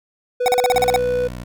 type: tone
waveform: triangle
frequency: 494.6 Hz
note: B4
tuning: 3 cents sharp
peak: -15 dBFS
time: 0.4-1.28 s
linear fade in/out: 10 ms
type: tone bursts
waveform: square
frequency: 750 Hz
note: F#5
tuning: 23 cents sharp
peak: -14 dBFS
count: 9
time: 0.46-0.961 s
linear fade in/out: 0 ms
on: 21 ms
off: 39 ms
type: tone with vibrato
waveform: 15% pulse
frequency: 61.2 Hz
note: B1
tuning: 15 cents flat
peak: -23 dBFS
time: 0.73-1.44 s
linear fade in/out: 10 ms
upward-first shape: sine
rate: 8.7 Hz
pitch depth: 37 cents each way
effects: none